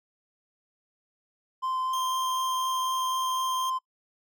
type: tone with vibrato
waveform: triangle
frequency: 1036 Hz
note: C6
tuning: 17 cents flat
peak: -25 dBFS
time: 1.62-3.79 s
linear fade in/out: 20 ms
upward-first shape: sine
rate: 4 Hz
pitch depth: 8 cents each way
type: tone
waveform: sawtooth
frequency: 3187 Hz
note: G7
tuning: 28 cents sharp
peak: -30 dBFS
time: 1.93-3.7 s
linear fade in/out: 5 ms
effects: noise-tail reverb RT60 0.1 s tail -23 dB re dry